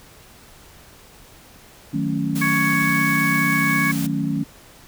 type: chord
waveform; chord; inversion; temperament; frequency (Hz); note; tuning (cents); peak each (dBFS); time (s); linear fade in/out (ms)
sine; D# half-diminished seventh; none; equal; 155.56 / 185 / 220 / 277.2; D#3 / F#3 / A3 / C#4; 0 / 0 / 0 / 0; -25 / -27 / -26 / -24; 1.93-4.44; 10
type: noise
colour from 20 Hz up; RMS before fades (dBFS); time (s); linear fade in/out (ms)
white; -32; 2.35-4.07; 10
type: harmonic tone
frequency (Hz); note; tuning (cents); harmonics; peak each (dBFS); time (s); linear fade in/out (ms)
556; C#5; +5; 2 / 3 / 4; -25 / -23 / -21; 2.41-3.92; 10
effects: pink hiss -47 dBFS RMS until 4.87 s